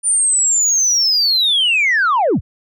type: linear sweep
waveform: sine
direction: down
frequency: 9270 to 32.7 Hz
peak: -10 dBFS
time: 0.03-2.41 s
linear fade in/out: 50 ms
effects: tanh soft clip ceiling -9 dBFS